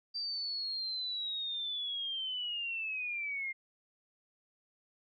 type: linear sweep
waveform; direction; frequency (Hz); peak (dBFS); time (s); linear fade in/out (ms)
sine; down; 4699 to 2101; -34; 0.14-3.53; 20
effects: MP3 32 kbps